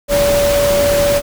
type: tone in noise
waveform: sine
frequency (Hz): 573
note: D5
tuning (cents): -43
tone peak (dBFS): -11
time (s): 0.08-1.22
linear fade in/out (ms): 50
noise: pink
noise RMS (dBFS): -19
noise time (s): 0.08-1.22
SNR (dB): +5
effects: none